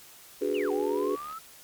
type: chord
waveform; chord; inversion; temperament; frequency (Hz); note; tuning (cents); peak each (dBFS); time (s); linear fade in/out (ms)
sine; G# half-diminished seventh; second; equal; 293.7 / 370 / 415.3 / 493.9; D4 / F#4 / G#4 / B4; 0 / 0 / 0 / 0; -33 / -31 / -28 / -33; 0.41-1.16; 10
type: click train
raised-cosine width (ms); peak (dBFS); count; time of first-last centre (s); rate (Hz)
0.3; -33; 68; 0.42-1.325; 74
type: linear two-way sweep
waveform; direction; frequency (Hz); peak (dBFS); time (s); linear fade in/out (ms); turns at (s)
sine; down then up; 3056 to 749 to 1335; -36; 0.54-1.39; 10; 0.71
effects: white hiss -51 dBFS RMS until 1.63 s + MP3 96 kbps